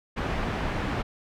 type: low-pass noise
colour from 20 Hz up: pink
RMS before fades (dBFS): -29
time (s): 0.16-1.03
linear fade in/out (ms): 20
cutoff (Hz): 2200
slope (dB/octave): 12
effects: none